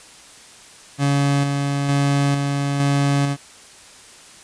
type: tone with tremolo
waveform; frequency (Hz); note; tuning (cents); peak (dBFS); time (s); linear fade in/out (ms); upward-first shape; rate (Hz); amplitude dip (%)
30% pulse; 141.1; C#3; +31; -13; 0.98-3.37; 50; square; 1.1; 35
effects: white hiss -44 dBFS RMS until 4.43 s + resampled to 22050 Hz